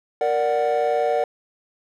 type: chord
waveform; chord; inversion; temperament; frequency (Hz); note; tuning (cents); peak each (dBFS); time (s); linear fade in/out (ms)
triangle; Bb augmented; none; equal; 466.2 / 587.3 / 740; Bb4 / D5 / F#5; 0 / 0 / 0; -20; 0.21-1.24; 2
effects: tanh soft clip ceiling -10 dBFS